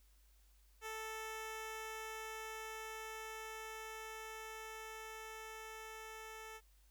10% pulse tone with level ramp, 440 Hz, A4, in tune, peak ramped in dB -35 to -41 dBFS, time 0.81-6.61 s, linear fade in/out 50 ms, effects added 50 Hz sine -65 dBFS peak until 6.9 s + white hiss -74 dBFS RMS until 6.9 s

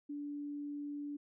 sine tone, 290 Hz, D4, 22 cents flat, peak -39 dBFS, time 0.09-1.17 s, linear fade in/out 10 ms, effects none

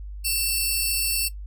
10% pulse tone pair together, 2676 / 4491 Hz, E7 / C#8, +25 / +22 cents, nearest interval major sixth, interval 897 cents, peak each -17 / -18 dBFS, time 0.24-1.29 s, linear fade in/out 20 ms, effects noise-tail reverb RT60 0.1 s tail -18 dB re dry + added 50 Hz sine -33 dBFS peak until 1.46 s

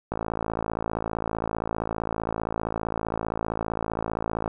click train, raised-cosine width 1 ms, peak -13 dBFS, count 242, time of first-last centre 0.12-4.478 s, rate 55.3 Hz, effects none

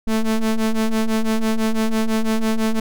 square ring-modulated tone, 110 Hz, A2, in tune, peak -14 dBFS, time 0.07-2.8 s, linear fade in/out 5 ms, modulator 113 Hz, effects none

